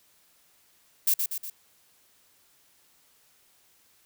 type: noise with echo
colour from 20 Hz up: violet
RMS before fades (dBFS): -22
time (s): 1.07-1.14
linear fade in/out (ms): 5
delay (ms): 120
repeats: 3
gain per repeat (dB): -5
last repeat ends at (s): 1.5
effects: white hiss -63 dBFS RMS until 4.05 s